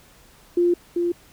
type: tone pair in turn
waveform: sine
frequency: 349.2 / 346.8 Hz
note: F4 / F4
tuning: 0 / -12 cents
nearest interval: unison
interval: 12 cents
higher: first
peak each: -15 / -19 dBFS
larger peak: first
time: 0.57-0.74 / 0.96-1.12 s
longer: first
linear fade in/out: 5 ms
effects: pink hiss -52 dBFS RMS until 1.32 s